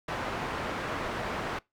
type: low-pass noise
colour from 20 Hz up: white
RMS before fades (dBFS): -34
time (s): 0.08-1.59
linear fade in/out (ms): 5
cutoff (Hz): 1400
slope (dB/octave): 12
effects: noise-tail reverb RT60 0.2 s tail -23 dB re dry